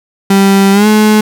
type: tone with pitch glide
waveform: 35% pulse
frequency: 196 to 213.7 Hz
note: G3 to G#3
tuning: 0 to +50 cents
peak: -3 dBFS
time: 0.3-1.21 s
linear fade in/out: 5 ms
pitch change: +150 cents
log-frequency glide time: 0.72-0.87 s
effects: none